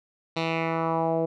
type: tone with low-pass filter sweep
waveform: 10% pulse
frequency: 163.8 Hz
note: E3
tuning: 11 cents flat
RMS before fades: -26 dBFS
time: 0.36-1.26 s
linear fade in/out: 10 ms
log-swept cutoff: 3900 to 520 Hz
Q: 2.4
effects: none